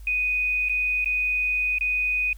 sine tone with dropouts, 2489 Hz, D#7, in tune, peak -21 dBFS, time 0.07-2.33 s, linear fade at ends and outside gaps 2 ms, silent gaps 0.687-0.695 / 1.045-1.058 / 1.785-1.809 s, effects added 50 Hz sine -38 dBFS peak until 2.37 s + white hiss -58 dBFS RMS until 2.37 s

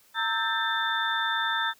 sine tone cluster, 915 / 1312 / 1583 / 1782 / 3569 Hz, A#5 / E6 / G6 / A6 / A7, -32 / -9 / +17 / +22 / +24 cents, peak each -31 dBFS, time 0.14-1.74 s, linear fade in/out 50 ms, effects white hiss -60 dBFS RMS until 1.79 s

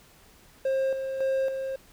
triangle tone with tremolo, 533 Hz, C5, 32 cents sharp, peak -21 dBFS, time 0.65-1.76 s, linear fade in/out 5 ms, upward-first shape square, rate 1.8 Hz, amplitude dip 50%, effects pink hiss -56 dBFS RMS until 1.92 s

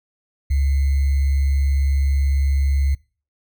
sine tone with sample-and-hold, 69.1 Hz, C#2, 5 cents flat, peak -15 dBFS, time 0.5-2.95 s, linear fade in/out 10 ms, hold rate 2100 Hz, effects noise-tail reverb RT60 0.4 s tail -24 dB re dry

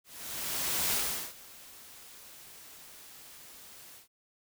white noise with ADSR envelope, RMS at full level -29 dBFS, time 0.04-4.08 s, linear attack 890 ms, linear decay 400 ms, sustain -22 dB, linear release 120 ms, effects none

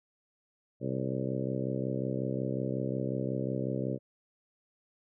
harmonic tone with a mistuned harmonic, 65.5 Hz, C2, 2 cents sharp, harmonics 2 / 3 / 4 / 5 / 6 / 7 / 8 / 9, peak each -35 / -37 / -38 / -39 / -40 / -40 / -41 / -42 dBFS, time 0.8-3.99 s, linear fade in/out 50 ms, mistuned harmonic 9, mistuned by -31 cents, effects none

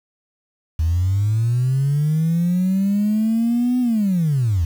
sine linear two-way sweep, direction up then down, 77.4 to 252.1 to 77.4 Hz, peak -14 dBFS, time 0.79-4.65 s, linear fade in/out 5 ms, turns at 3.8 s, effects tanh soft clip ceiling -12 dBFS + 7-bit

